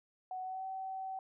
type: tone with pitch glide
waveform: sine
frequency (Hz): 744 to 763.2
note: F#5 to G5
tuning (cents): +9 to -47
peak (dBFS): -38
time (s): 0.31-1.19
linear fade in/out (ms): 2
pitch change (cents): +44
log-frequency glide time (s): 0.41-0.65
effects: none

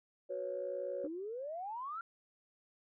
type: chord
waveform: sine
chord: F# suspended fourth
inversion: none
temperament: equal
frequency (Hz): 370 / 493.9 / 554.4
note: F#4 / B4 / C#5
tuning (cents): 0 / 0 / 0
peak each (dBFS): -44 / -42 / -38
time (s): 0.29-1.08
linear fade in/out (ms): 20
type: exponential sweep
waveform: sine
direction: up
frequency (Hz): 291.5 to 1396.9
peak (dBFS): -39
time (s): 1.04-2.01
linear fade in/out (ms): 2
effects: tanh soft clip ceiling -28 dBFS

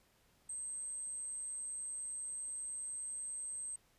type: tone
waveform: sine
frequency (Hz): 8290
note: C9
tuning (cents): -17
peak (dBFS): -40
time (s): 0.49-3.76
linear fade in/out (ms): 5
effects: pink hiss -71 dBFS RMS until 3.98 s + resampled to 32000 Hz

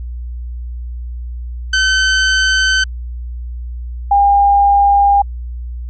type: tone pair in turn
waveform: sawtooth / sine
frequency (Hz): 1531 / 805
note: G6 / G5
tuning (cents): -41 / +46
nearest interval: major seventh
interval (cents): 1113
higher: first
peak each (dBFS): -7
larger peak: neither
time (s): 1.73-2.84 / 4.11-5.22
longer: neither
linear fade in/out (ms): 5
effects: added 60 Hz sine -22 dBFS peak until 5.89 s + resampled to 16000 Hz

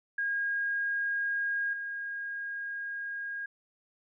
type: tone with level steps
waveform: sine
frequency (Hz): 1629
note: G#6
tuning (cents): -34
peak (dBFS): -28 / -34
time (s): 0.18-3.46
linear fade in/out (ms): 5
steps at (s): 1.73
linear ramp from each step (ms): 2
effects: none

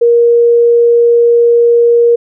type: tone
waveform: sine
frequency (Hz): 471.6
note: A#4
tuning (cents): +20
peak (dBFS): -4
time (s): 0.01-2.16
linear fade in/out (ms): 10
effects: none

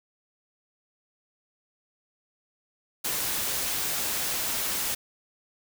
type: noise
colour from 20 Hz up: white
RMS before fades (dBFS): -29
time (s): 3.04-4.95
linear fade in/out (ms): 10
effects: none

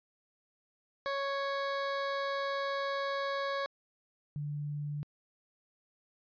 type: tone pair in turn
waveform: 20% pulse / sine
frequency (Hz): 554.4 / 146.84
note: C#5 / D3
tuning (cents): 0 / 0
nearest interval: octave + major seventh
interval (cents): 2300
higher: first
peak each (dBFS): -27 / -34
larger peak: first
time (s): 1.06-3.66 / 4.36-5.03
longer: first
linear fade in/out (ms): 0
effects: resampled to 11025 Hz

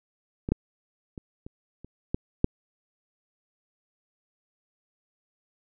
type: clicks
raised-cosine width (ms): 3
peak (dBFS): -17 / -9 / -25 / -27 / -30 / -13 / -6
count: 7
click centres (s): 0.489 / 0.52 / 1.178 / 1.465 / 1.846 / 2.145 / 2.444
effects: none

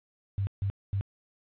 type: tone bursts at uneven times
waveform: sine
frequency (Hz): 98.7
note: G2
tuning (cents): +12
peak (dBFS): -26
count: 3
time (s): 0.38-0.47 / 0.62-0.7 / 0.93-1.01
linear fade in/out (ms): 0
effects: resampled to 8000 Hz + 10-bit

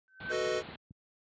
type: tone with exponential growth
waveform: sine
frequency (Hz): 1534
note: G6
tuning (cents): -38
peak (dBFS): -29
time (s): 0.08-0.32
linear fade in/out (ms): 0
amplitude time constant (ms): 52
type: low-pass noise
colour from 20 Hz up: pink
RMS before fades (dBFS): -46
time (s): 0.2-0.76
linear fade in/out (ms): 5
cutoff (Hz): 4300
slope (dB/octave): 96
type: click train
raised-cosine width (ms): 5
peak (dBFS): -36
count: 4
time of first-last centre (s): 0.25-0.909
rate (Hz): 4.55
type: chord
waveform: square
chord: B dominant seventh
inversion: second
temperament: equal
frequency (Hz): 370 / 440 / 493.9 / 622.3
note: F#4 / A4 / B4 / D#5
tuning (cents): 0 / 0 / 0 / 0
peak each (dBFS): -36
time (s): 0.29-0.63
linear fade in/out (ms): 50
effects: high-pass 100 Hz 12 dB/octave + resampled to 16000 Hz

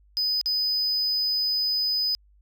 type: tone with dropouts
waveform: triangle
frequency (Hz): 5000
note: D#8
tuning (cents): +8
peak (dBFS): -21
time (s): 0.17-2.15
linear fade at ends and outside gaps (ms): 0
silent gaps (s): 0.413-0.459
effects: added 50 Hz sine -55 dBFS peak until 2.41 s

